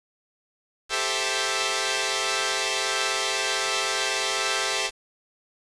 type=chord; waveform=5% pulse; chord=A minor seventh; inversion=third; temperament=equal; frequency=392 / 440 / 523.3 / 659.3 Hz; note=G4 / A4 / C5 / E5; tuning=0 / 0 / 0 / 0 cents; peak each=-18 dBFS; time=0.89-4.91 s; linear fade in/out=50 ms; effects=resampled to 22050 Hz + 7-bit